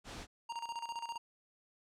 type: noise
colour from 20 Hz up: pink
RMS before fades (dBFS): -46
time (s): 0.04-0.27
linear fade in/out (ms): 50
type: tone with tremolo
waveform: square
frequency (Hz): 932.3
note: A#5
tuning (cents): 0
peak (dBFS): -38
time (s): 0.49-1.18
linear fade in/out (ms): 10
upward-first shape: square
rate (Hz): 15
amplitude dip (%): 70
effects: low-pass 7000 Hz 12 dB/octave